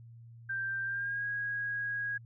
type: tone with pitch glide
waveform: sine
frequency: 1576 to 1646.7 Hz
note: G6 to G#6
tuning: +9 to -15 cents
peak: -32 dBFS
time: 0.49-2.18 s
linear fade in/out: 10 ms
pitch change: +76 cents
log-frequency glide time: 0.84-1.26 s
effects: added 116 Hz sine -49 dBFS peak until 2.25 s